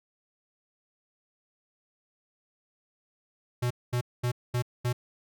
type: tone bursts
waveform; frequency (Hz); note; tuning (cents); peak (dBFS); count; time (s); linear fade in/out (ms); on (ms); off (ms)
square; 122.5; B2; -14; -26; 5; 3.62-4.93; 10; 86; 220
effects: none